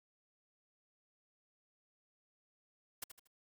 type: noise with echo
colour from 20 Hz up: white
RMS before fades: -42 dBFS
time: 3.02-3.04 s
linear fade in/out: 5 ms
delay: 78 ms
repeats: 3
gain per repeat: -9 dB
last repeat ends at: 3.274 s
effects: Opus 48 kbps